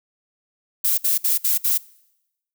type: noise bursts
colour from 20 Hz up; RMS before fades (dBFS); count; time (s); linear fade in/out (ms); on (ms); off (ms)
violet; -19; 5; 0.84-1.78; 10; 140; 60
effects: noise-tail reverb RT60 0.9 s tail -23 dB re dry